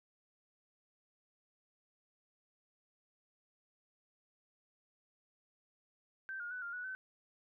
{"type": "tone with pitch steps", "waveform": "sine", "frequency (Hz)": [1555, 1425, 1492, 1399, 1472, 1525], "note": ["G6", "F6", "F#6", "F6", "F#6", "G6"], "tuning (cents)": [-14, 34, 14, 3, -9, -48], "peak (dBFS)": -40, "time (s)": [6.29, 6.95], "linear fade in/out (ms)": 0, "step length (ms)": 110, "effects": []}